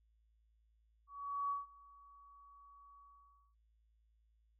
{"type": "tone with ADSR envelope", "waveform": "sine", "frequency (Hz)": 1131, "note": "C#6", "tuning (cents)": 34, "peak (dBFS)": -34, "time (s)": [1.07, 3.55], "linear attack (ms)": 430, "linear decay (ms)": 160, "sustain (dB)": -24, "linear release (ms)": 570, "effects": ["added 55 Hz sine -70 dBFS peak until 4.59 s"]}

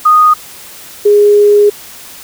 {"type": "tone pair in turn", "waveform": "sine", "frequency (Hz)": [1238, 413.1], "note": ["D#6", "G#4"], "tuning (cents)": [-9, -9], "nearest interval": "octave + perfect fifth", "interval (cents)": 1900, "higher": "first", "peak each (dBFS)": -3, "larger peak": "neither", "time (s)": [[0.05, 0.34], [1.05, 1.7]], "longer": "second", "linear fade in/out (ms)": 10, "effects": ["white hiss -32 dBFS RMS until 2.23 s"]}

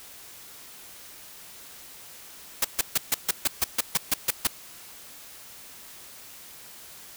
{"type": "noise bursts", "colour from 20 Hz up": "white", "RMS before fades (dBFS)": -22, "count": 12, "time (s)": [2.62, 4.472], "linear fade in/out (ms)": 5, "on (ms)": 26, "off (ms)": 140, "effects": ["white hiss -46 dBFS RMS until 7.16 s"]}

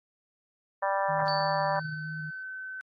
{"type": "harmonic tone", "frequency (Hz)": 196, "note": "G3", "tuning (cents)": 0, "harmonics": [3, 4, 5, 6, 7, 8, 9], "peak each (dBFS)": [-30, -31, -30, -36, -41, -39, -37], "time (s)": [0.82, 1.8], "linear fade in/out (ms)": 10}
{"type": "tone with vibrato", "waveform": "sine", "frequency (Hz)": 155.56, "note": "D#3", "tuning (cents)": 0, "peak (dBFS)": -36, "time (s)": [1.08, 2.31], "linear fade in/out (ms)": 20, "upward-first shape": "square", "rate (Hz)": 3.1, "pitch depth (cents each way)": 12}
{"type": "tone with exponential decay", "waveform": "sine", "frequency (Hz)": 4533, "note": "C#8", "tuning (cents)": 38, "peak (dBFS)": -31, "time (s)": [1.28, 2.43], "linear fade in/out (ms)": 0, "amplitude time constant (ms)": 250}
{"type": "tone", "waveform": "sine", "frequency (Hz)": 1525, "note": "G6", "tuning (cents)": -48, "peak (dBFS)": -36, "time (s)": [1.76, 2.81], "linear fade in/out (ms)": 0}
{"effects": ["AAC 32 kbps"]}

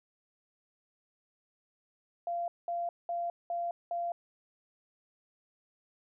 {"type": "tone bursts", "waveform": "sine", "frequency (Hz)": 690, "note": "F5", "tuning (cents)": -21, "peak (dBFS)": -31, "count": 5, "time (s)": [2.27, 4.12], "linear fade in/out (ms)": 2, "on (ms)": 210, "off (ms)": 200, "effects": []}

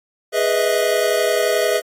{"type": "chord", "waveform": "square", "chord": "E major seventh", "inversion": "first", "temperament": "equal with one note detuned", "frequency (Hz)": [415.3, 493.9, 622.3, 653.6], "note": ["G#4", "B4", "D#5", "E5"], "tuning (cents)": [0, 0, 0, -15], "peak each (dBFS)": -22, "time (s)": [0.32, 1.82], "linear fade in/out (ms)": 50, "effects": ["AAC 48 kbps"]}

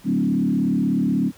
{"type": "tone with frequency modulation", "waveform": "sine", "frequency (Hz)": 228.3, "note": "A#3", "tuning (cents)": -36, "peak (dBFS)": -17, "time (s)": [0.04, 1.32], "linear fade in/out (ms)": 50, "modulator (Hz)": 36.4, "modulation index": 1.7, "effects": ["pink hiss -50 dBFS RMS until 1.37 s"]}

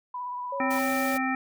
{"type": "tone with vibrato", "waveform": "sine", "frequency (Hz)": 987.8, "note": "B5", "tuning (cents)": 0, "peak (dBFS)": -31, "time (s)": [0.14, 0.79], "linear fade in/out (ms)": 5, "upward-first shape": "sine", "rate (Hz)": 17, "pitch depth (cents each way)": 21}
{"type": "tone", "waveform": "sine", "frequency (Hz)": 554.4, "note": "C#5", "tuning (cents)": 0, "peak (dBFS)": -31, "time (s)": [0.52, 1.17], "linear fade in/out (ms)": 5}
{"type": "harmonic tone", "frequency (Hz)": 261.6, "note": "C4", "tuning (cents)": 0, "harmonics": [1, 3, 5, 7, 9], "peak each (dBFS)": [-28, -31, -33, -32, -34], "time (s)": [0.6, 1.35], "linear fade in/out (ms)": 2}
{"type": "noise", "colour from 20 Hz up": "white", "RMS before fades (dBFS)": -38, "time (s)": [0.7, 1.18], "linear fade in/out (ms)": 10}
{"effects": []}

